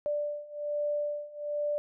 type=beating tone pair; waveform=sine; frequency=588 / 589.2 Hz; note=D5 / D5; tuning=+2 / +6 cents; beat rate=1.2 Hz; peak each=-34 / -32 dBFS; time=0.06-1.78 s; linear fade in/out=0 ms; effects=none